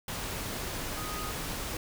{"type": "tone in noise", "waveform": "sine", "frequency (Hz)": 1244.5, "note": "D#6", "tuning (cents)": 0, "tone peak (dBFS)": -40, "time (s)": [0.97, 1.31], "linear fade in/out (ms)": 2, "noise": "pink", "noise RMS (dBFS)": -36, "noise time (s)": [0.08, 1.77], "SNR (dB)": -7, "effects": []}